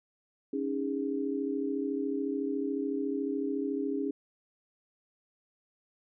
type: chord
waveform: sine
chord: C# suspended second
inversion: none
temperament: equal with one note detuned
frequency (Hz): 277.2 / 311.1 / 408.9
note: C#4 / D#4 / G#4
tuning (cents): 0 / 0 / -27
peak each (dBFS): -32 / -36 / -34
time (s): 0.53-4.11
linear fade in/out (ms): 5
effects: none